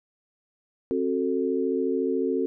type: chord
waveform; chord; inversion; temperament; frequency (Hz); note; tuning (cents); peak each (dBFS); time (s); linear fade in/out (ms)
sine; F# diminished; second; just; 266.4 / 370 / 444; C4 / F#4 / A4; +31 / 0 / +16; -27; 0.91-2.46; 0
effects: none